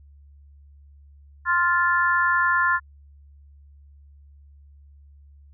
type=harmonic tone; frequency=349.2 Hz; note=F4; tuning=in tune; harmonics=3 / 4 / 5; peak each=-22 / -22 / -22 dBFS; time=1.45-2.8 s; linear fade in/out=50 ms; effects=added 71 Hz sine -47 dBFS peak until 5.53 s